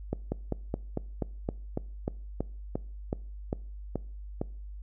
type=slowing click train; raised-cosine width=2 ms; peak=-16 dBFS; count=15; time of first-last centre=0.13-4.415 s; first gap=190 ms; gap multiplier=1.07; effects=noise-tail reverb RT60 0.5 s tail -23 dB re dry + added 50 Hz sine -39 dBFS peak until 4.82 s